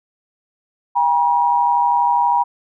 sine tone pair together, 805.6 / 958 Hz, G5 / A#5, +47 / +47 cents, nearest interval minor third, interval 300 cents, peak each -18 / -14 dBFS, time 0.95-2.44 s, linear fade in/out 20 ms, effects none

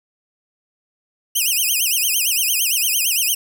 5% pulse tone with vibrato, 2797 Hz, F7, 2 cents sharp, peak -8 dBFS, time 1.35-3.35 s, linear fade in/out 10 ms, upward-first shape sine, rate 8.8 Hz, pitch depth 230 cents each way, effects none

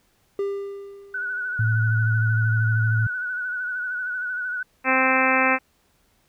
triangle tone with exponential decay, 398.4 Hz, G4, 28 cents sharp, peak -19 dBFS, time 0.39-1.64 s, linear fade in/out 2 ms, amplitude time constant 270 ms
sine tone with vibrato, 1480 Hz, F#6, in tune, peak -25 dBFS, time 1.14-4.63 s, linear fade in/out 5 ms, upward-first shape sine, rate 13 Hz, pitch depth 45 cents each way
sine tone, 110.9 Hz, A2, 14 cents sharp, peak -18 dBFS, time 1.59-3.07 s, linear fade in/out 5 ms
harmonic tone, 261.1 Hz, C4, 3 cents flat, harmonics 1 / 2 / 3 / 4 / 5 / 6 / 7 / 8 / 9 / 10, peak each -26 / -26 / -26 / -26 / -26 / -26 / -26 / -26 / -26 / -26 dBFS, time 4.84-5.59 s, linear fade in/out 50 ms
effects pink hiss -64 dBFS RMS until 6.28 s

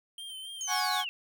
square tone with vibrato, 3135 Hz, G7, 1 cent flat, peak -40 dBFS, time 0.18-0.8 s, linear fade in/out 2 ms, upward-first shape sine, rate 3.7 Hz, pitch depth 39 cents each way
sine linear sweep, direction down, 6645 to 2637 Hz, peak -33 dBFS, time 0.61-1.09 s, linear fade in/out 0 ms
30% pulse chord, F# suspended second, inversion none, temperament equal, 740 / 830.6 / 1108.7 Hz, F#5 / G#5 / C#6, 0 / 0 / 0 cents, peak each -30 dBFS, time 0.67-1.05 s, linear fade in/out 50 ms
effects none

